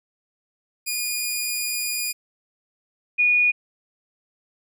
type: tone pair in turn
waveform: 10% pulse / sine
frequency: 2444 / 2454 Hz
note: D#7 / D#7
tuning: -32 / -25 cents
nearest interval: unison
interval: 7 cents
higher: second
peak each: -15 dBFS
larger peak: neither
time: 0.86-2.13 / 3.18-3.52 s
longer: first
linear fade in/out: 20 ms
effects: none